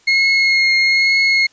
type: tone with vibrato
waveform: 35% pulse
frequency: 2156 Hz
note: C#7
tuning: 49 cents flat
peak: -9 dBFS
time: 0.07-1.47 s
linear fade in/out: 10 ms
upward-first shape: triangle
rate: 1.1 Hz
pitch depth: 16 cents each way
effects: white hiss -53 dBFS RMS until 1.52 s + resampled to 16000 Hz